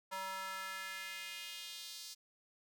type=tone with high-pass filter sweep; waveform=square; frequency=190.4 Hz; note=F#3; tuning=50 cents sharp; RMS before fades=-45 dBFS; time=0.11-2.15 s; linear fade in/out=20 ms; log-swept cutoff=900 to 4900 Hz; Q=2; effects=none